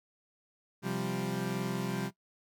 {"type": "chord", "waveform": "30% pulse", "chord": "C suspended fourth", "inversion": "none", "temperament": "equal", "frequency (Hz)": [130.81, 174.61, 196], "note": ["C3", "F3", "G3"], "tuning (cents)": [0, 0, 0], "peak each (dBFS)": [-35, -34, -33], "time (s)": [0.82, 2.11], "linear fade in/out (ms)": 50, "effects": ["noise-tail reverb RT60 0.1 s tail -17 dB re dry"]}